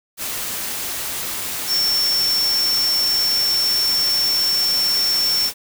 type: tone in noise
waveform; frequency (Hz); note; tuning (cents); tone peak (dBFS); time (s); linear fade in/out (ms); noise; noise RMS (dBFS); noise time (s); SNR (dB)
sine; 5430; F8; -50; -16; 1.67-5.51; 50; white; -26; 0.17-5.54; +7
effects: none